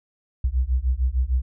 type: beating tone pair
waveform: sine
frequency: 60.2 / 66.8 Hz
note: B1 / C2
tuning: -44 / +36 cents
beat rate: 6.6 Hz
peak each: -22 dBFS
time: 0.44-1.42 s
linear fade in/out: 5 ms
effects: none